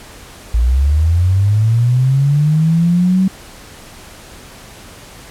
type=linear sweep; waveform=sine; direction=up; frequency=55 to 191.4 Hz; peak=-9 dBFS; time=0.54-3.28 s; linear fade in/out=5 ms; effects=pink hiss -37 dBFS RMS until 5.3 s + low-pass 12000 Hz 12 dB/octave